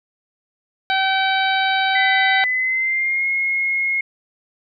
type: harmonic tone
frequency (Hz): 768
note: G5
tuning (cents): -36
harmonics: 1 / 2 / 3 / 4 / 5 / 6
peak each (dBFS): -19 / -21 / -24 / -28 / -25 / -35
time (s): 0.9-2.44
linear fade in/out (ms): 0
type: tone with pitch glide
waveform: sine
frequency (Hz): 2002 to 2158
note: B6 to C#7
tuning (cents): +23 to -47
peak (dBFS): -17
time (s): 1.95-4.01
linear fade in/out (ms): 5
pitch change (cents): +130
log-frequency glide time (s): 2.45-3.27
effects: none